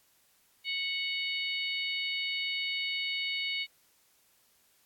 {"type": "harmonic tone with a mistuned harmonic", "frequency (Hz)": 737, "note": "F#5", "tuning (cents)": -7, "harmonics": [3, 4, 5, 6], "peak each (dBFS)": [-34, -36, -38, -40], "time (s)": [0.64, 3.67], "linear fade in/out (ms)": 50, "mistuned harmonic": 5, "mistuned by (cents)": 24, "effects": ["white hiss -67 dBFS RMS until 4.85 s", "AAC 64 kbps"]}